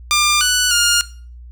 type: tone with pitch steps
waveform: 10% pulse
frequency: 1196 / 1483 / 1416 Hz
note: D6 / F#6 / F6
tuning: +31 / +4 / +23 cents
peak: -4 dBFS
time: 0.11-1.01 s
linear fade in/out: 0 ms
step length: 300 ms
effects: noise-tail reverb RT60 0.4 s tail -18 dB re dry + added 60 Hz sine -34 dBFS peak until 1.51 s